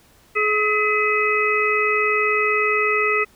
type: harmonic tone with a mistuned harmonic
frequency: 424 Hz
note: G#4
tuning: 36 cents sharp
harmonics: 1 / 3 / 5 / 6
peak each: -22 / -22 / -22 / -22 dBFS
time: 0.35-3.25 s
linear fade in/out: 20 ms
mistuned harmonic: 5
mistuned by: -88 cents
effects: pink hiss -54 dBFS RMS until 3.35 s